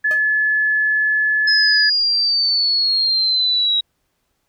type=tone; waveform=sine; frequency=1719 Hz; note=A6; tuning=41 cents flat; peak=-14 dBFS; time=0.04-1.9 s; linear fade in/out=10 ms
type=tone with exponential decay; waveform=35% pulse; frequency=622.3 Hz; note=D#5; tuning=in tune; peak=-24 dBFS; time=0.11-0.25 s; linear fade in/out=0 ms; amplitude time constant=29 ms
type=exponential sweep; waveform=sine; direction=down; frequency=5140 to 3834 Hz; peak=-14 dBFS; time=1.47-3.81 s; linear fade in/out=10 ms
effects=pink hiss -69 dBFS RMS until 4.48 s